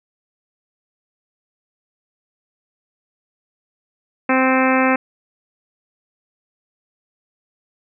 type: harmonic tone with a mistuned harmonic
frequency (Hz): 260.5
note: C4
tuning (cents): -7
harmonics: 1 / 2 / 3 / 4 / 5 / 6 / 7 / 8 / 9 / 10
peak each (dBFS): -17 / -20 / -22 / -23 / -24 / -25 / -25 / -26 / -27 / -27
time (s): 4.29-4.96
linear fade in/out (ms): 5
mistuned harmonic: 8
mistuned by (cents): +19
effects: none